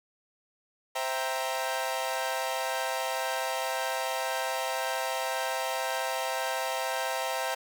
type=chord; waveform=sawtooth; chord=C dominant seventh; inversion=none; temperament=equal; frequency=523.3 / 659.3 / 784 / 932.3 Hz; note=C5 / E5 / G5 / Bb5; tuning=0 / 0 / 0 / 0 cents; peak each=-31 dBFS; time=0.95-7.55 s; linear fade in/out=10 ms; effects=none